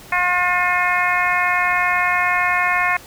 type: harmonic tone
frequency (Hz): 357.9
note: F4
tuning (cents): +42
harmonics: 2 / 3 / 4 / 5 / 6 / 7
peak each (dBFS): -23 / -21 / -25 / -21 / -21 / -26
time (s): 0.12-2.97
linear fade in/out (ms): 5
effects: pink hiss -41 dBFS RMS until 3.06 s